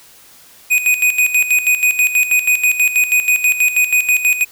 square tone with tremolo, 2489 Hz, D#7, in tune, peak -10 dBFS, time 0.7-4.45 s, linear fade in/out 20 ms, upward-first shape square, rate 6.2 Hz, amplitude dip 70%, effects white hiss -44 dBFS RMS until 4.51 s

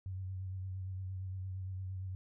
sine tone with vibrato, 94 Hz, F#2, 28 cents sharp, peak -38 dBFS, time 0.06-2.15 s, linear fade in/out 0 ms, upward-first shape triangle, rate 8.7 Hz, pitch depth 39 cents each way, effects none

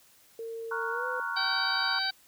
sine tone with pitch glide, 455.5 to 502.5 Hz, A#4 to B4, -40 to +30 cents, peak -35 dBFS, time 0.39-1.2 s, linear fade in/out 2 ms, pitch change +170 cents, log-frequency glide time 0.9-1.06 s
sine chord, Gb major seventh, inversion first, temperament equal, 932.3 / 1108.7 / 1396.9 / 1480 Hz, Bb5 / Db6 / F6 / Gb6, 0 / 0 / 0 / 0 cents, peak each -37 / -37 / -36 / -34 dBFS, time 0.71-1.99 s, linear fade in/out 5 ms
harmonic tone, 769 Hz, G5, 33 cents flat, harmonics 1 / 2 / 3 / 4 / 5 / 6, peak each -37 / -32 / -41 / -41 / -35 / -31 dBFS, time 1.36-2.11 s, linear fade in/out 10 ms
effects white hiss -60 dBFS RMS until 2.27 s

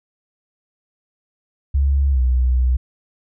sine tone with pitch glide, 69.3 to 62.82 Hz, C#2 to B1, 0 to +30 cents, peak -13 dBFS, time 1.74-2.77 s, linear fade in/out 10 ms, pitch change -170 cents, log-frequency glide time 2.11-2.2 s, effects none

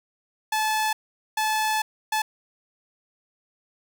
sawtooth tone bursts at uneven times, 866 Hz, A5, 28 cents flat, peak -18 dBFS, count 3, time 0.52-0.93 / 1.37-1.82 / 2.12-2.22 s, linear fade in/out 5 ms, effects none

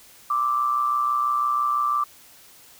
sine tone with amplitude modulation, 1174.7 Hz, D6, in tune, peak -17 dBFS, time 0.3-2.04 s, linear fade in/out 5 ms, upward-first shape sine, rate 126 Hz, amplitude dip 55%, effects white hiss -50 dBFS RMS until 2.79 s

